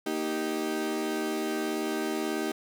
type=chord; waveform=35% pulse; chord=Eb major; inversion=second; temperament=equal with one note detuned; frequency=233.1 / 311.1 / 389.5 Hz; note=Bb3 / Eb4 / G4; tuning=0 / 0 / -11 cents; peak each=-34 / -30 / -31 dBFS; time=0.06-2.52 s; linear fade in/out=5 ms; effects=none